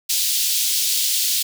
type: high-pass noise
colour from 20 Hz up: pink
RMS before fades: -20 dBFS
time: 0.09-1.43 s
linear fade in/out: 10 ms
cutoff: 3400 Hz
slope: 24 dB/octave
effects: none